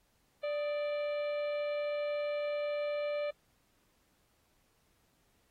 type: harmonic tone with a mistuned harmonic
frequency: 587.3 Hz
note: D5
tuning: in tune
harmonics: 1 / 2 / 3 / 4 / 5 / 6 / 7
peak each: -32 / -48 / -52 / -46 / -54 / -58 / -58 dBFS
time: 0.43-3.31 s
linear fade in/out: 10 ms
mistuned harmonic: 2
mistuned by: +95 cents
effects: pink hiss -73 dBFS RMS until 5.5 s + AAC 48 kbps